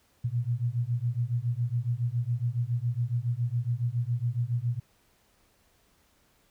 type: beating tone pair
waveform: sine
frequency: 116.54 / 123.74 Hz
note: A#2 / B2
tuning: 0 / +4 cents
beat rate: 7.2 Hz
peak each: -29 dBFS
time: 0.24-4.8 s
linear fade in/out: 10 ms
effects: pink hiss -66 dBFS RMS until 6.5 s